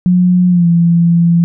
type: tone with pitch glide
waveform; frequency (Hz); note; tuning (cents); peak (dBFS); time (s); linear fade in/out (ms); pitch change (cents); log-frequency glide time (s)
sine; 180 to 169.9; F#3 to F3; -47 to -47; -6; 0.06-1.44; 0; -100; 0.49-0.67
effects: none